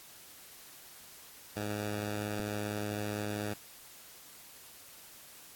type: tone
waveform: 10% pulse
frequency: 104.4 Hz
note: G#2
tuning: 10 cents sharp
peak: -26 dBFS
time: 1.56-3.54 s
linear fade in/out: 10 ms
type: click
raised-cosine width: 3 ms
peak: -28 dBFS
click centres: 2.399 s
effects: white hiss -53 dBFS RMS until 5.55 s + AAC 64 kbps